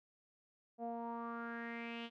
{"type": "tone with low-pass filter sweep", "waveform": "sawtooth", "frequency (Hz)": 233.1, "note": "A#3", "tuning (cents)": 0, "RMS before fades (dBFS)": -44, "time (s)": [0.78, 2.1], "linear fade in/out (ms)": 50, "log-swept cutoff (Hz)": [640, 3200], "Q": 5.2, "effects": []}